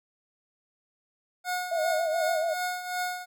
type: tone with tremolo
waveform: 25% pulse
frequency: 724 Hz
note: F#5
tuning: 38 cents flat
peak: -23 dBFS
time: 1.44-3.26 s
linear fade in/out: 50 ms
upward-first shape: triangle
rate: 2.7 Hz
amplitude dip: 70%
type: tone with vibrato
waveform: sine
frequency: 649 Hz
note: E5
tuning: 27 cents flat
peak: -25 dBFS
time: 1.71-2.54 s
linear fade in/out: 10 ms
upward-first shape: sine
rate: 7 Hz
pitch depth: 88 cents each way
effects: none